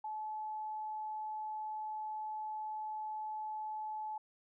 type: tone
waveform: sine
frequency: 861 Hz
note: A5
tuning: 38 cents flat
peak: -38 dBFS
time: 0.04-4.18 s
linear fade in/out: 5 ms
effects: none